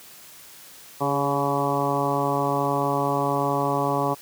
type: harmonic tone with a mistuned harmonic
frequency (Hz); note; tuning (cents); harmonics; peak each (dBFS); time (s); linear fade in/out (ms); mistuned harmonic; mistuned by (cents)
141.4; C#3; +35; 1 / 2 / 3 / 4 / 5 / 6 / 7 / 8; -29 / -29 / -29 / -29 / -29 / -29 / -29 / -29; 1-4.15; 20; 3; -36
effects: white hiss -46 dBFS RMS until 4.21 s + high-pass 80 Hz 12 dB/octave